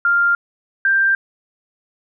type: tone pair in turn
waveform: sine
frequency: 1396.9 / 1579.3 Hz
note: F6 / G6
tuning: 0 / +12 cents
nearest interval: major second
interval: 212 cents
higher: second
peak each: -12 dBFS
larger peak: neither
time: 0.05-0.35 / 0.85-1.15 s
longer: neither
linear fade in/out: 2 ms
effects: none